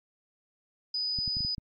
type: tone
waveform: sine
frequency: 4978 Hz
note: D#8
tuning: in tune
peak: -28 dBFS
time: 0.94-1.55 s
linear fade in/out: 5 ms
type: clicks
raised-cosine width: 5 ms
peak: -26 dBFS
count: 6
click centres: 1.188 / 1.278 / 1.369 / 1.406 / 1.449 / 1.582 s
effects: MP3 32 kbps